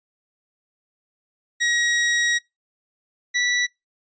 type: tone pair in turn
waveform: sawtooth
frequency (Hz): 1900 / 1956.8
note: A#6 / B6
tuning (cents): +33 / -16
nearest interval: minor second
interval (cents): 51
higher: second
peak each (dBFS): -15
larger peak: neither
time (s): 1.6-2.39 / 3.34-3.67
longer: first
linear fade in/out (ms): 20
effects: noise-tail reverb RT60 0.2 s tail -24 dB re dry + resampled to 16000 Hz